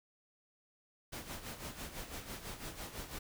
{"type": "noise with tremolo", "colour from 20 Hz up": "pink", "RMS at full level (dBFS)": -43, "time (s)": [1.12, 3.19], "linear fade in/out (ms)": 10, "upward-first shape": "sine", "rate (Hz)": 6, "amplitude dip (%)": 65, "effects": []}